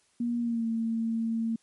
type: tone with pitch glide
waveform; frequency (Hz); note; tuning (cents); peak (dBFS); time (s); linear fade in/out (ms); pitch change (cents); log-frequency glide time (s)
sine; 237.7 to 226.8; A#3 to A#3; +34 to -47; -26; 0.2-1.56; 5; -81; 0.4-0.66
effects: white hiss -67 dBFS RMS until 1.62 s + MP3 48 kbps